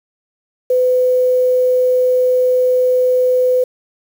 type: tone with quantisation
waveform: sine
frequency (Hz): 504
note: B4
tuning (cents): +35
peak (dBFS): -10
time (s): 0.7-3.64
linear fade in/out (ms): 5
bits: 6
effects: none